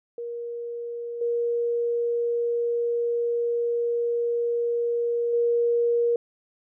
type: tone with level steps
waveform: sine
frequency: 472.5 Hz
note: A#4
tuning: 23 cents sharp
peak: -30 / -22 / -19 dBFS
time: 0.18-6.16 s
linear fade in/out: 2 ms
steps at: 1.21 / 5.33 s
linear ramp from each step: 5 ms
effects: none